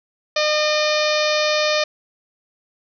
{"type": "harmonic tone with a mistuned harmonic", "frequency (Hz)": 607, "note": "D#5", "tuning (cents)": -43, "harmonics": [1, 2, 3, 4, 5, 6, 7, 8, 9, 10], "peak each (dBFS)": [-19, -26, -27, -25, -31, -27, -28, -28, -32, -34], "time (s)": [0.36, 1.84], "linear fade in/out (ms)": 5, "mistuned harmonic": 10, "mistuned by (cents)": -20, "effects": []}